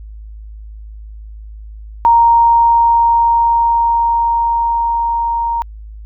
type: tone with level ramp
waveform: sine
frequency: 932 Hz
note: A#5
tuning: 1 cent flat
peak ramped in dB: -5 to -14 dBFS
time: 2.05-5.62 s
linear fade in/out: 0 ms
effects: added 53 Hz sine -29 dBFS peak until 6.05 s